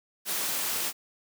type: high-pass noise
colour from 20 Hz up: white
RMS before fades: -30 dBFS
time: 0.25-0.93 s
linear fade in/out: 50 ms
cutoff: 190 Hz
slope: 12 dB/octave
effects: none